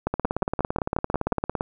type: two click trains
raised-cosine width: 1 ms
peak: -10 / -9 dBFS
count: 27 / 8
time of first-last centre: 0.14-1.609 / 0.07-1.322 s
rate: 17.7 / 5.59 Hz
effects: none